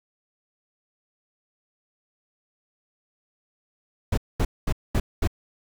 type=noise bursts; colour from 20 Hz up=brown; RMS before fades=-21 dBFS; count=5; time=4.12-5.275 s; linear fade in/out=5 ms; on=55 ms; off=220 ms; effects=none